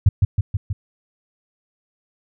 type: tone with echo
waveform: sine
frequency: 98 Hz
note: G2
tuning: in tune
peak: -7 dBFS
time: 0.06-0.09 s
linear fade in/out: 5 ms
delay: 160 ms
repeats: 4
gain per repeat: -3 dB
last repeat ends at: 0.73 s
effects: none